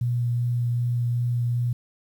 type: tone with vibrato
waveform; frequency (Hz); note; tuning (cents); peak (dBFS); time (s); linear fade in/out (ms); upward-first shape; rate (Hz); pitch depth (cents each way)
sine; 120.5; B2; -42; -21; 0.01-1.73; 5; triangle; 2.6; 12
effects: 9-bit